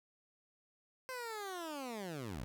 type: linear sweep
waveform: 15% pulse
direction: down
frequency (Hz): 523.3 to 50.6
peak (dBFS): -35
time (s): 1.09-2.44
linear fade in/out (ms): 0
effects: none